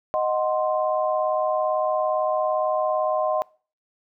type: chord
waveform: sine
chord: C diminished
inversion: first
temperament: equal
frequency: 622.3 / 740 / 1046.5 Hz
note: Eb5 / Gb5 / C6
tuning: 0 / 0 / 0 cents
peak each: -22 / -26 / -27 dBFS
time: 0.14-3.42 s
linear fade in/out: 0 ms
effects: noise-tail reverb RT60 0.4 s tail -24 dB re dry